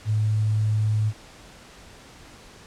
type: tone with quantisation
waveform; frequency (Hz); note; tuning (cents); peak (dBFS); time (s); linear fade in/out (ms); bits
sine; 107.4; A2; -41; -19; 0.05-1.13; 50; 8
effects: pink hiss -47 dBFS RMS until 2.66 s + low-pass 8000 Hz 12 dB/octave